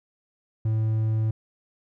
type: tone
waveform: triangle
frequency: 110 Hz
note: A2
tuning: in tune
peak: -19 dBFS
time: 0.65-1.31 s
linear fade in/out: 5 ms
effects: none